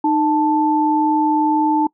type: tone pair together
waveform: sine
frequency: 307.3 / 880 Hz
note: D#4 / A5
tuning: -21 / 0 cents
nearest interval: octave + tritone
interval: 1821 cents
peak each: -16 dBFS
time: 0.04-1.87 s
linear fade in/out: 5 ms
effects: noise-tail reverb RT60 0.1 s tail -23 dB re dry